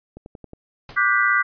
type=click train; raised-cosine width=2 ms; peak=-25 dBFS; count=5; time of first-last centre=0.17-0.534 s; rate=11 Hz
type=noise with exponential decay; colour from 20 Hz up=pink; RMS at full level=-36 dBFS; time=0.89-1.1 s; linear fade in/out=2 ms; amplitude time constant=45 ms
type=chord; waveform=sine; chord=G major seventh; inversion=second; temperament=equal with one note detuned; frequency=1174.7 / 1451.2 / 1568 / 1975.5 Hz; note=D6 / F#6 / G6 / B6; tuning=0 / -34 / 0 / 0 cents; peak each=-21 dBFS; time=0.96-1.43 s; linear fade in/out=20 ms
effects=resampled to 11025 Hz